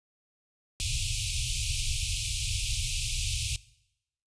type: band-stop noise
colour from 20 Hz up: pink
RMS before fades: -30 dBFS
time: 0.8-3.56 s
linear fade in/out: 0 ms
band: 130 to 2400 Hz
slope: 96 dB/octave
effects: noise-tail reverb RT60 0.8 s tail -20 dB re dry + resampled to 22050 Hz